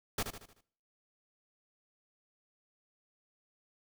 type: noise with echo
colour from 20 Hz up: pink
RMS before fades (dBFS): -33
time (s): 0.18-0.23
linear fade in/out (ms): 5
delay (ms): 76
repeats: 5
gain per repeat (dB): -7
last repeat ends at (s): 0.61
effects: noise-tail reverb RT60 0.6 s tail -21 dB re dry